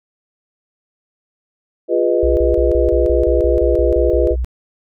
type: chord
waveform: sine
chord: F half-diminished seventh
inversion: none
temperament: equal with one note detuned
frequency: 349.2 / 408.2 / 493.9 / 622.3 Hz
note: F4 / Ab4 / Cb5 / Eb5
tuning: 0 / -30 / 0 / 0 cents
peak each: -17 / -19 / -17 / -19 dBFS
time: 1.88-4.36 s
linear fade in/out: 50 ms
type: tone bursts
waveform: sine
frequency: 61.3 Hz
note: B1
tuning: 12 cents flat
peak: -16 dBFS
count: 13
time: 2.23-4.446 s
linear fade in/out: 0 ms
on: 140 ms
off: 33 ms
effects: none